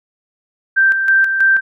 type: tone with tremolo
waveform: sine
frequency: 1568 Hz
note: G6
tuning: in tune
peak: -8 dBFS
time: 0.76-1.61 s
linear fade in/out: 20 ms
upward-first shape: square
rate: 3.1 Hz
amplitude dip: 50%
effects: none